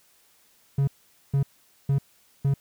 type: tone bursts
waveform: triangle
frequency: 138.59 Hz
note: C#3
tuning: in tune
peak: -17 dBFS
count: 4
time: 0.78-2.54 s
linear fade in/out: 5 ms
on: 95 ms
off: 460 ms
effects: white hiss -61 dBFS RMS until 2.6 s